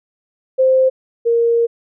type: tone pair in turn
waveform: sine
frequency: 522 / 466.3 Hz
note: C5 / A#4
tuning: -4 / +1 cents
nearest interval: major second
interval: 195 cents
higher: first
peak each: -9 / -11 dBFS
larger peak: first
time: 0.58-0.9 / 1.25-1.67 s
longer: second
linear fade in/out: 20 ms
effects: none